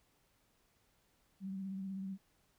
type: tone with vibrato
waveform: sine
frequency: 192.4 Hz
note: G3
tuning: 32 cents flat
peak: -39 dBFS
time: 1.4-2.18 s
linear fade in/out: 50 ms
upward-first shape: triangle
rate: 16 Hz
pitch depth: 39 cents each way
effects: pink hiss -74 dBFS RMS until 2.58 s

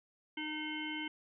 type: harmonic tone with a mistuned harmonic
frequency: 306.7 Hz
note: D#4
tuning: 25 cents flat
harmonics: 1 / 3 / 5 / 7 / 9 / 10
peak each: -41 / -48 / -48 / -42 / -52 / -44 dBFS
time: 0.37-1.08 s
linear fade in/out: 5 ms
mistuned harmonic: 9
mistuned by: -16 cents
effects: none

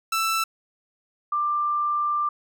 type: tone pair in turn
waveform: sawtooth / sine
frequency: 1327 / 1185.5 Hz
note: E6 / D6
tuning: +11 / +16 cents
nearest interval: major second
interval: 195 cents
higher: first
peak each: -18 / -21 dBFS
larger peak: first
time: 0.12-0.44 / 1.32-2.29 s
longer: second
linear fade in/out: 5 ms
effects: none

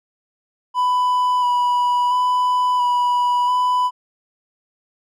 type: tone with vibrato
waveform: triangle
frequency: 987.8 Hz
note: B5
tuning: in tune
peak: -13 dBFS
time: 0.74-3.91 s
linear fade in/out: 50 ms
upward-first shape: square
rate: 0.73 Hz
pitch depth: 14 cents each way
effects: none

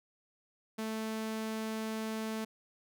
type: tone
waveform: sawtooth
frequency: 220 Hz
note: A3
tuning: in tune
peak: -31 dBFS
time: 0.78-2.45 s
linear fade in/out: 10 ms
effects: none

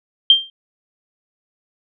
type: tone with exponential decay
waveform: sine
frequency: 3170 Hz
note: G7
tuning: 19 cents sharp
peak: -3 dBFS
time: 0.3-0.5 s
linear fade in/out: 2 ms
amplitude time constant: 42 ms
effects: none

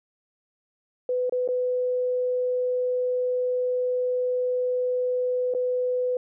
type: tone with dropouts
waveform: sine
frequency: 500 Hz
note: B4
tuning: 21 cents sharp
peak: -22 dBFS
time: 1.09-6.17 s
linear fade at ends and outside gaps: 2 ms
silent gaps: 1.296-1.323 / 1.477-1.487 / 5.539-5.548 s
effects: none

